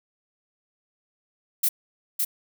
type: noise with echo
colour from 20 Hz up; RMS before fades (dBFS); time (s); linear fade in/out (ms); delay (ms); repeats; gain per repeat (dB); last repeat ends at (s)
violet; -21; 1.63-1.69; 10; 560; 1; -3; 2.25
effects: none